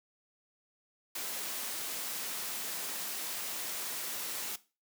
white noise, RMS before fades -38 dBFS, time 1.15-4.56 s, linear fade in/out 5 ms, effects noise-tail reverb RT60 0.3 s tail -17 dB re dry + high-pass 200 Hz 12 dB/octave

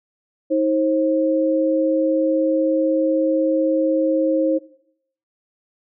sine tone pair together, 316.9 / 533 Hz, D#4 / C5, +32 / +32 cents, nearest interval major sixth, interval 900 cents, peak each -18 dBFS, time 0.5-4.59 s, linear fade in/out 20 ms, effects noise-tail reverb RT60 0.7 s tail -18 dB re dry

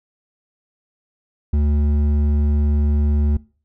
sine tone with hard clipping, 73.5 Hz, D2, 2 cents sharp, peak -16 dBFS, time 1.53-3.37 s, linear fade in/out 5 ms, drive 8 dB, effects noise-tail reverb RT60 0.4 s tail -22 dB re dry

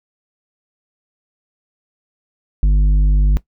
sine tone with tanh clipping, 50.1 Hz, G1, 38 cents sharp, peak -11 dBFS, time 2.63-3.37 s, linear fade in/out 0 ms, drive 8 dB, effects noise-tail reverb RT60 0.1 s tail -17 dB re dry

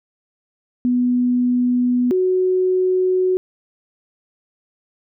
sine tone pair in turn, 246.9 / 369.9 Hz, B3 / F#4, 0 / 0 cents, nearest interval perfect fifth, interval 700 cents, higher second, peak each -14 dBFS, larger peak neither, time 0.85-2.11 / 2.11-3.37 s, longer neither, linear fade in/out 0 ms, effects none

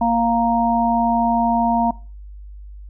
harmonic tone, 233.1 Hz, A#3, in tune, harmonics 1 / 3 / 4, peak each -19 / -19 / -19 dBFS, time 0.01-1.91 s, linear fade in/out 5 ms, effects noise-tail reverb RT60 0.4 s tail -22 dB re dry + added 50 Hz sine -34 dBFS peak until 2.89 s

